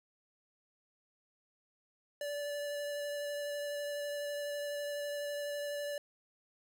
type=tone with vibrato; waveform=square; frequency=580 Hz; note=D5; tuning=22 cents flat; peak=-37 dBFS; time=2.21-5.98 s; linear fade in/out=2 ms; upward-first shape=sine; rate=12 Hz; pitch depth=10 cents each way; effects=none